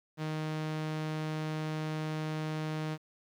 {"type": "tone", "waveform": "sawtooth", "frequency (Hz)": 155.56, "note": "D#3", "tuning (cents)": 0, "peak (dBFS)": -29, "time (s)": [0.17, 2.98], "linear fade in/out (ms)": 50, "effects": ["low-pass 5000 Hz 12 dB/octave", "10-bit"]}